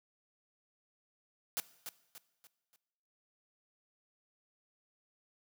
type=noise with echo; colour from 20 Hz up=white; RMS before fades=-35 dBFS; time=1.57-1.6 s; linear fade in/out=0 ms; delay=290 ms; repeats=4; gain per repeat=-8 dB; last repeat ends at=2.76 s; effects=noise-tail reverb RT60 1.0 s tail -18 dB re dry + high-pass 100 Hz 12 dB/octave